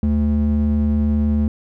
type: ring-modulated tone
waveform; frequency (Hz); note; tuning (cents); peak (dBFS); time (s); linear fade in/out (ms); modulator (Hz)
triangle; 146.83; D3; 0; -9; 0.03-1.48; 2; 70.9
effects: tanh soft clip ceiling -5 dBFS